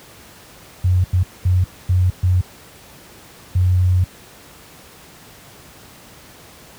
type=tone bursts at uneven times; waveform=sine; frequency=91.1 Hz; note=F#2; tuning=26 cents flat; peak=-11 dBFS; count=6; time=0.84-1.04 / 1.13-1.23 / 1.45-1.64 / 1.89-2.1 / 2.23-2.41 / 3.55-4.04 s; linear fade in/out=5 ms; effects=pink hiss -43 dBFS RMS until 6.78 s + high-pass 60 Hz 12 dB/octave